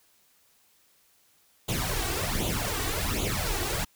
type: noise with flanger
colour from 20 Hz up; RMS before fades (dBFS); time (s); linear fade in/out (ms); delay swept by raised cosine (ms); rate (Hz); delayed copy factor
pink; -29; 1.68-3.85; 10; 0.28 to 2.68; 1.3; +0.75
effects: white hiss -64 dBFS RMS until 3.95 s